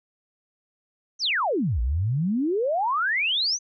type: exponential two-way sweep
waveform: sine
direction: down then up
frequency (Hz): 6360 to 55 to 6360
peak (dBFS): -21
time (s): 1.19-3.59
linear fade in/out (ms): 50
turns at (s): 1.81
effects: none